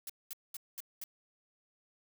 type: noise bursts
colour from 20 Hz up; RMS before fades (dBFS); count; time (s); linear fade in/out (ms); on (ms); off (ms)
blue; -42; 5; 0.07-1.04; 2; 26; 210
effects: none